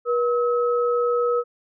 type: tone pair together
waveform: sine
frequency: 481.8 / 1286.3 Hz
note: B4 / E6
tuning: -43 / -43 cents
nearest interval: octave + perfect fourth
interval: 1700 cents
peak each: -19 / -25 dBFS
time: 0.05-1.44 s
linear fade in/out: 50 ms
effects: none